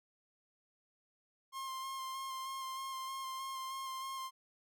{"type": "tone with vibrato", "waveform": "45% pulse", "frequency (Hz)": 1061, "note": "C6", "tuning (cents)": 24, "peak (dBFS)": -40, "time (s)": [1.52, 4.31], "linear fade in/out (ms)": 50, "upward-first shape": "square", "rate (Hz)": 3.2, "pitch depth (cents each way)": 14, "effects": []}